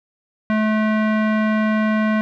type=tone with low-pass filter; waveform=square; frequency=216 Hz; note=A3; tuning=32 cents flat; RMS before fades=-18 dBFS; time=0.5-2.21 s; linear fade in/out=0 ms; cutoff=1900 Hz; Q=1.8; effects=none